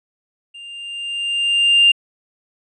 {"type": "tone with level ramp", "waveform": "triangle", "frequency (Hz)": 2797, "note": "F7", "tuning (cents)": 2, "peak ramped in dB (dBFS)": [-33, -4], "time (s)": [0.54, 1.92], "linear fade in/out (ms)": 10, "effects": ["tanh soft clip ceiling -5 dBFS", "resampled to 24000 Hz"]}